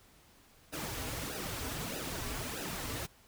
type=noise with flanger; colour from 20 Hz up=pink; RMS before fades=-39 dBFS; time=0.72-3.07 s; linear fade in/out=20 ms; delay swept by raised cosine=0.9 to 5.7 ms; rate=1.6 Hz; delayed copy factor=-0.75; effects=pink hiss -62 dBFS RMS until 3.27 s